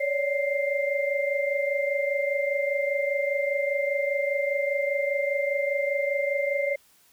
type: tone cluster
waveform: sine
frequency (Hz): 557 / 582 / 2097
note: C#5 / D5 / C7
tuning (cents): +8 / -16 / +3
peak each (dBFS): -26 / -29 / -29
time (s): 0-6.76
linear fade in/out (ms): 10
effects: white hiss -60 dBFS RMS until 7.12 s